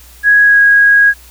sine tone with pitch glide, 1662 to 1646.7 Hz, G#6 to G#6, +1 to -15 cents, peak -4 dBFS, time 0.23-1.14 s, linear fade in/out 50 ms, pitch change -16 cents, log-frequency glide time 0.43-0.59 s, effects added 60 Hz sine -39 dBFS peak until 1.3 s + white hiss -41 dBFS RMS until 1.3 s

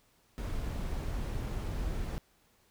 brown noise, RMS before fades -35 dBFS, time 0.38-2.18 s, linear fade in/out 0 ms, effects pink hiss -68 dBFS RMS until 2.7 s

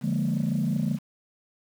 sine chord, Bb dominant seventh, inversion first, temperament equal, 146.83 / 174.61 / 207.7 / 233.1 Hz, D3 / F3 / Ab3 / Bb3, 0 / 0 / 0 / 0 cents, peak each -27 / -28 / -27 / -28 dBFS, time 0.01-0.99 s, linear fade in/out 50 ms, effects tanh soft clip ceiling -18 dBFS + 8-bit

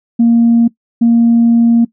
sine tone pair in turn, 233.1 / 233.1 Hz, A#3 / A#3, 0 / 0 cents, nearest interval unison, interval 0 cents, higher neither, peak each -4 dBFS, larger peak neither, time 0.19-0.68 / 1.01-1.85 s, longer second, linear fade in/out 10 ms, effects noise-tail reverb RT60 0.1 s tail -20 dB re dry + tanh soft clip ceiling -2 dBFS

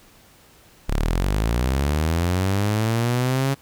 sawtooth linear sweep, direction up, 32.7 to 138.59 Hz, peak -15 dBFS, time 0.88-3.55 s, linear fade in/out 20 ms, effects pink hiss -52 dBFS RMS until 3.61 s

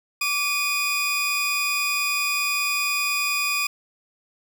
sawtooth tone pair together, 1154.6 / 2470 Hz, D6 / D#7, -30 / -13 cents, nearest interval octave + minor second, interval 1317 cents, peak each -25 / -19 dBFS, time 0.21-3.67 s, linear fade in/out 5 ms, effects none

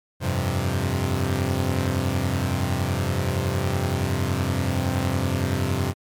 sawtooth chord, F suspended second, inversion none, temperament equal, 87.31 / 98 / 130.81 Hz, F2 / G2 / C3, 0 / 0 / 0 cents, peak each -22 dBFS, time 0.2-5.94 s, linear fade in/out 50 ms, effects MP3 96 kbps

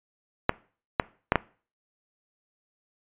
clicks, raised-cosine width 0.5 ms, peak -4 dBFS, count 4, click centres 0.494 / 0.998 / 1.321 / 1.357 s, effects noise-tail reverb RT60 0.4 s tail -21 dB re dry + resampled to 8000 Hz

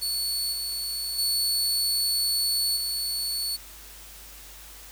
sawtooth tone with level steps, 4435 Hz, C#8, in tune, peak -23 / -26 / -20 / -24 dBFS, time 0.01-3.57 s, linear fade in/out 20 ms, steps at 0.52 / 1.18 / 2.76 s, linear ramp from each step 10 ms, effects added 50 Hz sine -49 dBFS peak until 4.91 s + white hiss -46 dBFS RMS until 4.91 s

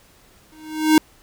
square tone with exponential growth, 311.1 Hz, D#4, in tune, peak -8 dBFS, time 0.52-0.98 s, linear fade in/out 2 ms, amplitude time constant 98 ms, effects pink hiss -53 dBFS RMS until 1.22 s

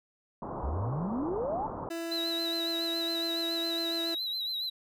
white low-pass noise, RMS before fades -38 dBFS, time 0.42-1.89 s, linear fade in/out 2 ms, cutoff 1100 Hz, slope 48 dB/octave
sine exponential sweep, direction up, 61.74 to 927 Hz, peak -30 dBFS, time 0.63-1.67 s, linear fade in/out 5 ms
30% pulse tone, 333.4 Hz, E4, 20 cents sharp, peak -31 dBFS, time 1.9-4.15 s, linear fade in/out 10 ms
triangle tone with vibrato, 3951 Hz, B7, in tune, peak -30 dBFS, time 2.11-4.7 s, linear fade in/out 10 ms, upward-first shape sine, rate 7.2 Hz, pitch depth 66 cents each way
effects none

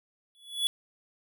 square tone with exponential growth, 3407 Hz, G#7, 44 cents sharp, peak -22 dBFS, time 0.35-0.67 s, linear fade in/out 0 ms, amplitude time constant 68 ms, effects none

